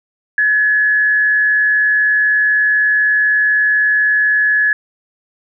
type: tone with frequency modulation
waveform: sine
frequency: 1700 Hz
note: G#6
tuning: 40 cents sharp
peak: -10 dBFS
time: 0.38-4.73 s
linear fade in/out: 2 ms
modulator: 136 Hz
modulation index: 0.27
effects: none